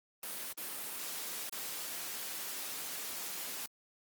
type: noise with dropouts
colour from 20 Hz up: white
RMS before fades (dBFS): -41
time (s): 0.23-3.66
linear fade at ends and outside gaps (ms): 2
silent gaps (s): 0.528-0.575 / 1.494-1.524
effects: high-pass 200 Hz 12 dB/octave + Opus 32 kbps